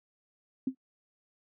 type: tone with exponential decay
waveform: sine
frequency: 261.6 Hz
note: C4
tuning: in tune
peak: -23 dBFS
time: 0.67-0.75 s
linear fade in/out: 5 ms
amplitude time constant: 17 ms
effects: noise-tail reverb RT60 0.1 s tail -24 dB re dry